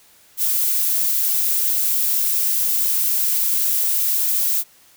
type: noise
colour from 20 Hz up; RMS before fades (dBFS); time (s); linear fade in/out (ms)
violet; -19; 0.37-4.64; 50
effects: white hiss -52 dBFS RMS until 4.96 s